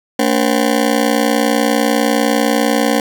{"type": "ring-modulated tone", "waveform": "20% pulse", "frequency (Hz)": 255.4, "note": "C4", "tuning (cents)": -42, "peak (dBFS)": -4, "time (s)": [0.19, 3], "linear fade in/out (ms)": 2, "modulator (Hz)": 30, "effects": []}